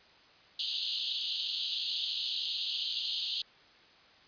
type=band-pass noise; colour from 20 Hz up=white; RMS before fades=-35 dBFS; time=0.59-3.42 s; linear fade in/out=5 ms; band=2900 to 4600 Hz; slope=96 dB/octave; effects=white hiss -59 dBFS RMS until 4.27 s + resampled to 11025 Hz